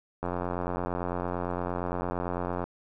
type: click train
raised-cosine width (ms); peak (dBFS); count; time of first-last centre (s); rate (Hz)
1; -17; 215; 0.23-2.64; 88.8
effects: none